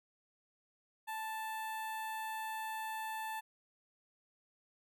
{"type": "tone with notch filter", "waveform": "sawtooth", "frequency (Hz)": 880, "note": "A5", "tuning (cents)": 0, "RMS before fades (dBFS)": -41, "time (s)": [1.07, 3.41], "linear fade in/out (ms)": 20, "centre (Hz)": 5400, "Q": 0.87, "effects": []}